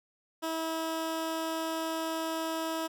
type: tone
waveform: 15% pulse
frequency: 323.6 Hz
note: E4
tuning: 32 cents flat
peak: -25 dBFS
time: 0.42-2.88 s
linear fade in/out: 20 ms
effects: none